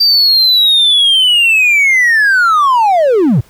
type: linear sweep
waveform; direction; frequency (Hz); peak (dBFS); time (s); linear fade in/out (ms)
triangle; down; 4699 to 96.6; -4; 0-3.41; 10
effects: tanh soft clip ceiling 0 dBFS + pink hiss -46 dBFS RMS until 3.49 s